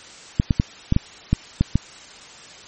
clicks, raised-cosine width 5 ms, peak -3 dBFS, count 8, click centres 0.399 / 0.508 / 0.599 / 0.924 / 0.964 / 1.33 / 1.61 / 1.756 s, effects white hiss -42 dBFS RMS until 2.67 s + MP3 32 kbps

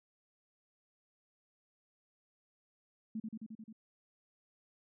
sine tone with echo, 220 Hz, A3, in tune, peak -36 dBFS, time 3.15-3.2 s, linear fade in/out 5 ms, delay 88 ms, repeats 6, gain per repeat -2 dB, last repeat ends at 3.728 s, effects none

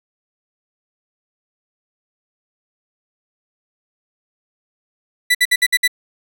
30% pulse tone bursts, 1975.5 Hz, B6, in tune, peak -8 dBFS, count 6, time 5.3-5.878 s, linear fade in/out 10 ms, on 48 ms, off 58 ms, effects none

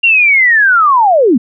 sine linear sweep, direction down, 2800 to 207.7 Hz, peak -5 dBFS, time 0.03-1.38 s, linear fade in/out 10 ms, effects none

